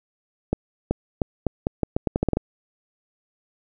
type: accelerating click train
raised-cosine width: 2 ms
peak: -7 dBFS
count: 13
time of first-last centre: 0.53-2.37 s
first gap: 380 ms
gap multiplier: 0.81
effects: none